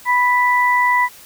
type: tone pair together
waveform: sine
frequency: 987.8 / 1975.5 Hz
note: B5 / B6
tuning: 0 / 0 cents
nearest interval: octave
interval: 1200 cents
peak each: -14 / -16 dBFS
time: 0.05-1.09 s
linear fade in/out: 50 ms
effects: white hiss -42 dBFS RMS until 1.25 s